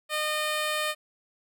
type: tone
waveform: 10% pulse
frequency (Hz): 610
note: D#5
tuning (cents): -34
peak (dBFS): -18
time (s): 0.09-0.95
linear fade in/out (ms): 50
effects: none